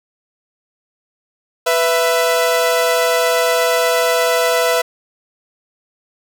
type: tone pair together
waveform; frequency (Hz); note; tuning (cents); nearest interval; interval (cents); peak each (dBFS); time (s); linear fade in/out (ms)
sawtooth; 495.9 / 664; B4 / E5; +7 / +12; perfect fourth; 505; -12; 1.66-4.82; 10
effects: none